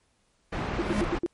pink low-pass noise, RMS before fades -31 dBFS, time 0.52-1.19 s, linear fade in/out 10 ms, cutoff 2100 Hz, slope 12 dB/octave
square tone with exponential growth, 207.7 Hz, G#3, in tune, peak -24 dBFS, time 0.64-1.01 s, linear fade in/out 0 ms, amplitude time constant 79 ms
sine tone bursts, 343.6 Hz, F4, 28 cents flat, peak -23 dBFS, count 5, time 0.79-1.262 s, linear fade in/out 0 ms, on 28 ms, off 83 ms
effects pink hiss -69 dBFS RMS until 1.33 s + MP3 48 kbps

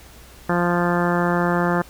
harmonic tone, 174.61 Hz, F3, in tune, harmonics 1 / 2 / 3 / 4 / 5 / 6 / 7 / 8 / 9 / 10, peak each -21 / -24 / -26 / -27 / -28 / -29 / -29 / -30 / -31 / -31 dBFS, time 0.49-1.82 s, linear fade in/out 5 ms, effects added 60 Hz sine -46 dBFS peak until 1.89 s + pink hiss -46 dBFS RMS until 1.89 s

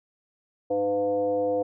sine tone with frequency modulation, 505 Hz, B4, 39 cents sharp, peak -22 dBFS, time 0.7-1.63 s, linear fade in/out 10 ms, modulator 200 Hz, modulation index 0.73, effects none

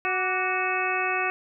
harmonic tone with a mistuned harmonic, 370 Hz, F#4, in tune, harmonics 1 / 2 / 3 / 4 / 5 / 6 / 7, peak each -32 / -30 / -31 / -31 / -33 / -33 / -29 dBFS, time 0.05-1.3 s, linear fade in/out 0 ms, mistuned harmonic 3, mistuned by +73 cents, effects none

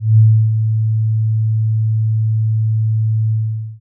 sine tone with ADSR envelope, 110 Hz, A2, in tune, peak -4 dBFS, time 0-3.8 s, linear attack 180 ms, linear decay 330 ms, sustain -8 dB, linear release 480 ms, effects none

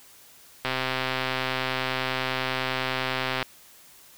click train, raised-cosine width 0.3 ms, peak -10 dBFS, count 362, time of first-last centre 0.65-3.427 s, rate 130 Hz, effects white hiss -52 dBFS RMS until 4.17 s

